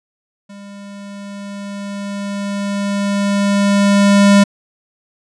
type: tone with level ramp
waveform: square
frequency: 200.7 Hz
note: G3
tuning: 41 cents sharp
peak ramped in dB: -34 to -6 dBFS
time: 0.49-4.44 s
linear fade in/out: 10 ms
effects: resampled to 22050 Hz